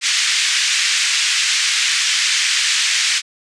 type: band-pass noise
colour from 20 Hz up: pink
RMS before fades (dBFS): -17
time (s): 0.01-3.22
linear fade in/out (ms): 50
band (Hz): 1900 to 7600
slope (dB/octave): 24
effects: resampled to 22050 Hz